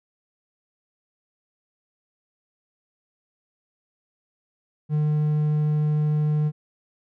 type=tone; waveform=triangle; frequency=151.1 Hz; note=D3; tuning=50 cents sharp; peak=-17 dBFS; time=4.89-6.52 s; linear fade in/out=50 ms; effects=none